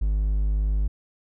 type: tone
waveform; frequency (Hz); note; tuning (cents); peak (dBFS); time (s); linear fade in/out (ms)
triangle; 51.2; G#1; -24; -18; 0.01-0.88; 10
effects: none